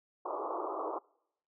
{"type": "band-pass noise", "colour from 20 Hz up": "white", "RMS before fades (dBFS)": -37, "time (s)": [0.25, 0.99], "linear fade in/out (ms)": 10, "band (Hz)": [310, 1200], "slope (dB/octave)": 96, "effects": ["noise-tail reverb RT60 0.8 s tail -26 dB re dry"]}